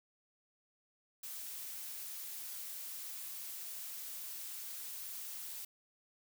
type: noise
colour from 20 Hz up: blue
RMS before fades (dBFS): -45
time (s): 1.23-5.65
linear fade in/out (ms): 5
effects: none